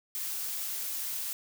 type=noise; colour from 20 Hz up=blue; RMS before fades=-35 dBFS; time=0.15-1.33 s; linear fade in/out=0 ms; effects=none